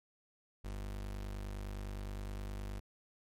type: tone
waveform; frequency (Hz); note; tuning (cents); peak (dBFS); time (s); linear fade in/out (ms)
35% pulse; 49.7; G1; +25; -38; 0.64-2.8; 10
effects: MP3 64 kbps